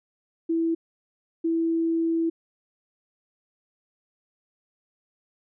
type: tone pair in turn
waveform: sine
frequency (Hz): 329.6 / 329.6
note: E4 / E4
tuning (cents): 0 / 0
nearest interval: unison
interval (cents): 0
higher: neither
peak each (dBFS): -21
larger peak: neither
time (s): 0.49-0.75 / 1.44-2.3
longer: second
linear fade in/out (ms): 10
effects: none